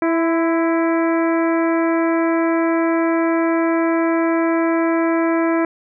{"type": "harmonic tone with a mistuned harmonic", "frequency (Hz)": 330, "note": "E4", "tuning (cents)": 2, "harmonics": [1, 2, 3, 4, 5, 6, 7], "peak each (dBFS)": [-16, -22, -26, -28, -30, -32, -33], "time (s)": [0.02, 5.65], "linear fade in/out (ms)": 2, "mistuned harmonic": 3, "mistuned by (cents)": 28, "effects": []}